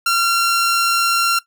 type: tone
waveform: sawtooth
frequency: 1372 Hz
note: F6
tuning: 31 cents flat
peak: -10 dBFS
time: 0.06-1.39 s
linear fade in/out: 5 ms
effects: noise-tail reverb RT60 0.1 s tail -17 dB re dry